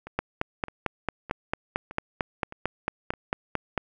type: two click trains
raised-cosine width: 0.5 ms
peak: -24 / -10 dBFS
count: 6 / 17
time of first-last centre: 0.07-3.137 / 0.19-3.777 s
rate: 1.63 / 4.46 Hz
effects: none